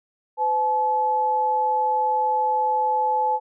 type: tone pair together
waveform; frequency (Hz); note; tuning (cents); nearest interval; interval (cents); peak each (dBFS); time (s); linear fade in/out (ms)
sine; 507 / 860.3; B4 / A5; +45 / -39; major sixth; 916; -27 / -19; 0.37-3.4; 50
effects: none